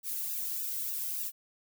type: noise with flanger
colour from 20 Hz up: violet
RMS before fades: -35 dBFS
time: 0.03-1.32 s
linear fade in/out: 50 ms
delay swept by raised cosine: 0.91 to 1.78 ms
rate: 3.4 Hz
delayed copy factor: -0.65
effects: none